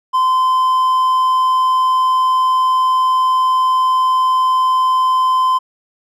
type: tone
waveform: triangle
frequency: 1030 Hz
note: C6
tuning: 28 cents flat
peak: -9 dBFS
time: 0.13-5.59 s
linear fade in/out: 20 ms
effects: none